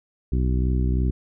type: harmonic tone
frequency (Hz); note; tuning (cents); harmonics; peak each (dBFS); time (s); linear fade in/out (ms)
63; B1; +35; 1 / 2 / 3 / 4 / 5 / 6; -20 / -26 / -30 / -32 / -34 / -36; 0.32-1.11; 5
effects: none